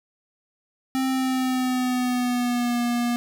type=tone with pitch glide; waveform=square; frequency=262.9 to 239.7 Hz; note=C4 to A#3; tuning=+8 to +48 cents; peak=-22 dBFS; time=0.95-3.16 s; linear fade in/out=0 ms; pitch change=-160 cents; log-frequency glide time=1.07-2.8 s; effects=none